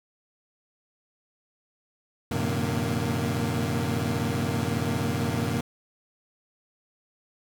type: tone cluster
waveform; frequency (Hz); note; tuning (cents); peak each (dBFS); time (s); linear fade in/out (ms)
25% pulse; 92.7 / 114.2 / 129.3 / 150.4 / 234.5; F#2 / A#2 / C3 / D3 / A#3; +4 / -35 / -20 / +42 / +11; -28; 2.31-5.61; 5
effects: none